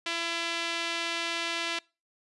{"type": "tone with band-pass filter", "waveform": "sawtooth", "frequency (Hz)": 336.3, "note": "E4", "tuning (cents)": 35, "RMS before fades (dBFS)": -32, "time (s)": [0.06, 1.79], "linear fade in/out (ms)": 5, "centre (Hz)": 3100, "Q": 1.3, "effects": ["noise-tail reverb RT60 0.3 s tail -25 dB re dry", "resampled to 24000 Hz"]}